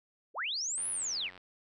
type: linear two-way sweep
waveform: sine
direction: up then down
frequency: 300.8 to 10548 to 1651 Hz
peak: -32 dBFS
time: 0.34-1.31 s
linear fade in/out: 50 ms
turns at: 0.89 s
type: click train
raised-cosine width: 0.3 ms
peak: -35 dBFS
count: 56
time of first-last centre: 0.78-1.377 s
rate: 92.1 Hz
effects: none